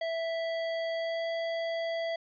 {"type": "tone with pitch glide", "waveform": "square", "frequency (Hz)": [659.3, 663.5], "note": ["E5", "E5"], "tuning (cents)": [0, 11], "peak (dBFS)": -31, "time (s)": [0.01, 2.16], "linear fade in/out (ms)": 5, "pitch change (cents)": 11, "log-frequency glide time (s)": [0.93, 1.27], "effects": ["resampled to 11025 Hz"]}